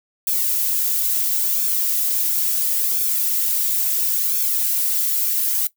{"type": "noise with flanger", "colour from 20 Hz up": "violet", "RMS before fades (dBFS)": -20, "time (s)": [0.27, 5.67], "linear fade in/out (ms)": 2, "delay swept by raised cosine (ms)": [1, 3.8], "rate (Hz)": 0.73, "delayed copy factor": -0.75, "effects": ["noise-tail reverb RT60 0.1 s tail -17 dB re dry"]}